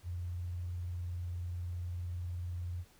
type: tone with vibrato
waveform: sine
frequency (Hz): 88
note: F2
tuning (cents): +14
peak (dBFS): -36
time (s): 0.03-2.85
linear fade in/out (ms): 50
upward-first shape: sine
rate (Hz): 20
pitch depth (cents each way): 98
effects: pink hiss -64 dBFS RMS until 2.99 s